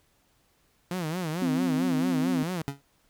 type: tone with vibrato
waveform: sawtooth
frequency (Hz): 168.9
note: E3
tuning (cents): +42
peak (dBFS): -25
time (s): 0.91-2.62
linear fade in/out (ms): 2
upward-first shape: sine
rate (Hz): 4.5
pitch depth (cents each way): 170
type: tone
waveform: sine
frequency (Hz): 259.3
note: C4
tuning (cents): -15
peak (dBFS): -24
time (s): 1.42-2.43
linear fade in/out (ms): 2
type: tone with exponential decay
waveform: 25% pulse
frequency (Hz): 139.7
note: C#3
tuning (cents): +14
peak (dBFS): -22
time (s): 2.68-2.82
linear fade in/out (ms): 0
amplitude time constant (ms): 29
effects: pink hiss -67 dBFS RMS until 3.09 s